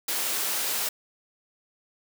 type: high-pass noise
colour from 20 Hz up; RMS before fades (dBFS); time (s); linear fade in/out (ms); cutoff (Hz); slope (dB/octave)
white; -28; 0.08-0.89; 5; 290; 12
effects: none